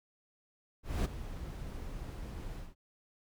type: noise with ADSR envelope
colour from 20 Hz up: brown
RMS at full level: -28 dBFS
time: 0.83-2.75 s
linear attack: 220 ms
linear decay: 14 ms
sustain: -14 dB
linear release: 160 ms
effects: none